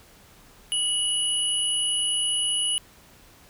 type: tone pair together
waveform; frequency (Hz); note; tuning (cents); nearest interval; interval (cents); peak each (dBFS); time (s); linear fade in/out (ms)
sine; 2933 / 9865; F#7 / D#9; -16 / -16; octave + major sixth; 2100; -24 / -26; 0.72-2.78; 0
effects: pink hiss -53 dBFS RMS until 3.49 s